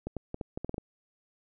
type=clicks; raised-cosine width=2 ms; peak=-21 dBFS; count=9; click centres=0.07 / 0.167 / 0.344 / 0.412 / 0.575 / 0.646 / 0.694 / 0.743 / 0.781 s; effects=none